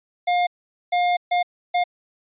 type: tone bursts at uneven times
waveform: square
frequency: 710 Hz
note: F5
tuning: 28 cents sharp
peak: -18 dBFS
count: 4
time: 0.27-0.47 / 0.92-1.17 / 1.31-1.43 / 1.74-1.84 s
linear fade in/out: 10 ms
effects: resampled to 8000 Hz